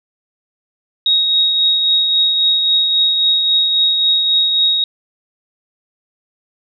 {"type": "tone with tremolo", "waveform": "sine", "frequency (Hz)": 3772, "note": "A#7", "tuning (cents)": 20, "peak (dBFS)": -9, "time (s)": [1.06, 4.84], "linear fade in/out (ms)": 2, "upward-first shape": "triangle", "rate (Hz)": 3.7, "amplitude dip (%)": 40, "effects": []}